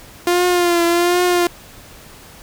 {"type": "tone with vibrato", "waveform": "sawtooth", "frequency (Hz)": 349.2, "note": "F4", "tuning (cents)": 0, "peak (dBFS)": -9, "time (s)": [0.27, 1.47], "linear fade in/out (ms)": 2, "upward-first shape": "triangle", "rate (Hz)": 1.3, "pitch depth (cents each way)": 51, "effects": ["pink hiss -41 dBFS RMS until 2.42 s"]}